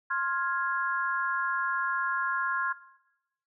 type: chord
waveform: sine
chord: F minor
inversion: second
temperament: equal with one note detuned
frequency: 1059.3 / 1396.9 / 1661.2 Hz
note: C6 / F6 / Ab6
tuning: +21 / 0 / 0 cents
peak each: -31 dBFS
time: 0.1-2.73 s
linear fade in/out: 10 ms
effects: noise-tail reverb RT60 0.9 s tail -17 dB re dry